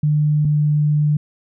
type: tone pair in turn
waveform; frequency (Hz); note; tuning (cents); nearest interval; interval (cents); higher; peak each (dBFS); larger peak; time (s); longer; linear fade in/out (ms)
sine; 150 / 149.33; D3 / D3; +37 / +29; unison; 8; first; -13 / -13; neither; 0.03-0.45 / 0.45-1.17; second; 5
effects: none

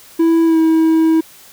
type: tone with pitch glide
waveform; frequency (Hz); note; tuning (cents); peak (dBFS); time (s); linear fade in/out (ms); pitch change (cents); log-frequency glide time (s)
triangle; 329.6 to 322.1; E4 to E4; 0 to -40; -7; 0.19-1.21; 10; -40; 0.45-0.58
effects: white hiss -42 dBFS RMS until 1.52 s

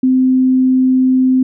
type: tone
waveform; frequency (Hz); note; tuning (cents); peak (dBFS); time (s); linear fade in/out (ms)
sine; 258.3; C4; -22; -8; 0.03-1.43; 5
effects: none

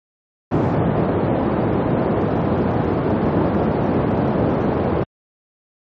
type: band-pass noise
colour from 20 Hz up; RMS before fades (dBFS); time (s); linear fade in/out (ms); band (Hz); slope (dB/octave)
pink; -18; 0.51-5.04; 10; 110 to 670; 12
effects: high-pass 60 Hz 12 dB/octave + MP3 32 kbps

